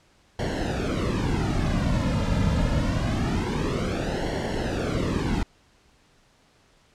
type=noise with flanger; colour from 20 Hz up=brown; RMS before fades=-25 dBFS; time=0.39-5.43 s; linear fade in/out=2 ms; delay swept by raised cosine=0.8 to 2.7 ms; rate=0.25 Hz; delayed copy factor=-0.8; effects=pink hiss -60 dBFS RMS until 6.94 s + low-pass 7000 Hz 12 dB/octave